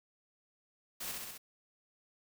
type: noise with echo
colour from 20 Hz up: white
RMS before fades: -41 dBFS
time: 1-1.12 s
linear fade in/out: 10 ms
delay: 65 ms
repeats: 4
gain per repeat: -2 dB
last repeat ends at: 1.38 s
effects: none